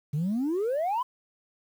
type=exponential sweep; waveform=sine; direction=up; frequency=139.2 to 1046.5 Hz; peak=-23 dBFS; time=0.13-1.03 s; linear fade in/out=10 ms; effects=tanh soft clip ceiling -23 dBFS + 9-bit